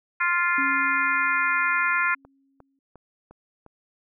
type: harmonic tone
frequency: 349.2 Hz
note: F4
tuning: in tune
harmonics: 3 / 4 / 5 / 6 / 7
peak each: -27 / -24 / -27 / -27 / -30 dBFS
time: 0.2-2.15 s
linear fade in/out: 10 ms
type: tone with exponential decay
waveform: sine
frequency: 272.6 Hz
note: C#4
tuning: 29 cents flat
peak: -29 dBFS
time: 0.58-2.79 s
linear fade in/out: 2 ms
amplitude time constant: 480 ms
type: click train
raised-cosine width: 1 ms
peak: -33 dBFS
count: 5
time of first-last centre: 2.25-3.663 s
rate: 2.83 Hz
effects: none